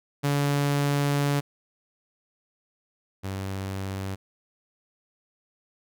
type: tone pair in turn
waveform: sawtooth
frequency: 142.9 / 96.57 Hz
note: D3 / G2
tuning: -47 / -25 cents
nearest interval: perfect fifth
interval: 678 cents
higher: first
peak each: -18 / -26 dBFS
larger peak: first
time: 0.23-1.41 / 3.23-4.16 s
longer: first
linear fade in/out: 20 ms
effects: none